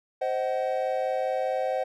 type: chord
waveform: triangle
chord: C diminished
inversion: none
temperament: just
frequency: 523.3 / 627.9 / 753.5 Hz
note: C5 / Eb5 / Gb5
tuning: 0 / +16 / +31 cents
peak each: -26 / -29 / -28 dBFS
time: 0.21-1.84 s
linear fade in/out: 10 ms
effects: none